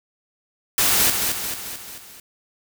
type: noise with echo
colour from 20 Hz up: white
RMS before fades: -18 dBFS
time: 0.78-1.1 s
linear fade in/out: 2 ms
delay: 220 ms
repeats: 5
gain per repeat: -5 dB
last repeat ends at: 2.2 s
effects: none